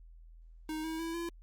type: tone with pitch steps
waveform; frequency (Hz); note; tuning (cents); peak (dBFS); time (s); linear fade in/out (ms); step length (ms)
square; 312.1 / 320.9 / 329.9 / 339.2; D#4 / E4 / E4 / E4; +5 / -46 / +1 / +50; -36; 0.69-1.29; 2; 150
effects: added 41 Hz sine -51 dBFS peak until 1.42 s + Opus 48 kbps